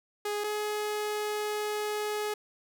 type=tone pair in turn; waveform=sawtooth; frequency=415.3 / 421.1 Hz; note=G#4 / G#4; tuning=0 / +24 cents; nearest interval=unison; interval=24 cents; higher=second; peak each=-26 dBFS; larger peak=neither; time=0.25-0.44 / 0.44-2.34 s; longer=second; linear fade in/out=5 ms; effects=none